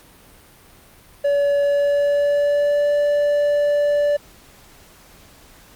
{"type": "tone with pitch glide", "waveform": "triangle", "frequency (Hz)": [570, 582.6], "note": ["C#5", "D5"], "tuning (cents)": [48, -14], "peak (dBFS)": -13, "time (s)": [1.24, 4.17], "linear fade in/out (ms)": 10, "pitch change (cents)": 38, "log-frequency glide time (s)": [1.59, 2.92], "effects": ["pink hiss -48 dBFS RMS until 5.75 s", "Opus 48 kbps"]}